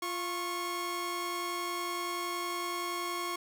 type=tone pair together; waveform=sawtooth; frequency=347.9 / 1094.4 Hz; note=F4 / C#6; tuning=-7 / -23 cents; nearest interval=octave + minor sixth; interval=1984 cents; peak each=-34 / -31 dBFS; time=0.02-3.36 s; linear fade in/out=5 ms; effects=none